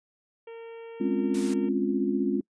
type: harmonic tone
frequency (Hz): 458.7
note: A#4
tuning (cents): -28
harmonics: 1 / 2 / 3 / 4 / 5 / 6 / 7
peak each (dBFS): -39 / -51 / -58 / -59 / -56 / -58 / -63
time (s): 0.47-1.69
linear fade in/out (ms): 5
type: chord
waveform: sine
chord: Db major seventh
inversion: second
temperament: equal with one note detuned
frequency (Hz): 207.7 / 261.6 / 277.2 / 350.2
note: Ab3 / C4 / Db4 / F4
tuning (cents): 0 / 0 / 0 / +5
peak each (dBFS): -29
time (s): 1-2.41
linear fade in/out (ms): 10
type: noise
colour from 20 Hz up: white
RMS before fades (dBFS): -40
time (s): 1.34-1.54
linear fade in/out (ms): 5
effects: noise-tail reverb RT60 0.1 s tail -26 dB re dry + resampled to 22050 Hz